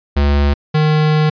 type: tone pair in turn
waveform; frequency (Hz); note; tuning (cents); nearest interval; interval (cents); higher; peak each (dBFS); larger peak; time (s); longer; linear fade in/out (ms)
square; 71.4 / 153.67; D2 / D#3; -48 / -21; octave + minor second; 1327; second; -11; neither; 0.16-0.54 / 0.74-1.3; second; 10
effects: resampled to 11025 Hz